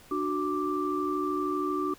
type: tone cluster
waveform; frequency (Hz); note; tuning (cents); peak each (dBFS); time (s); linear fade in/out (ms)
sine; 297.4 / 370.2 / 1175; D4 / F#4 / D6; +22 / +1 / +1; -31; 0.11-1.94; 5
effects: pink hiss -54 dBFS RMS until 1.98 s